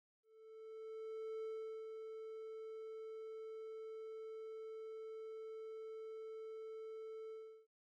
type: tone with ADSR envelope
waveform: triangle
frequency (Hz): 441.2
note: A4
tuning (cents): +5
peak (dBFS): -40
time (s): 0.23-7.67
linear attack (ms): 1200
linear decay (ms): 420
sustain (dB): -5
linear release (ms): 360
effects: none